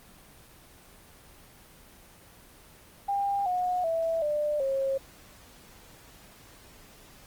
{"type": "tone with pitch steps", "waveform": "sine", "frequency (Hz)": [800, 725.2, 657.4, 595.9, 540.1], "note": ["G5", "F#5", "E5", "D5", "C#5"], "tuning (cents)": [35, -35, -5, 25, -45], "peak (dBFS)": -25, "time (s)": [3.08, 4.98], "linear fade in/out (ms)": 10, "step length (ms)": 380, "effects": ["pink hiss -53 dBFS RMS until 7.26 s", "Opus 24 kbps"]}